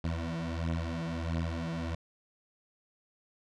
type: beating tone pair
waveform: 20% pulse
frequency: 82 / 83.5 Hz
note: E2 / E2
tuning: -9 / +23 cents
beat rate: 1.5 Hz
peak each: -30 dBFS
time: 0.04-1.95 s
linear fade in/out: 5 ms
effects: low-pass 5000 Hz 12 dB/octave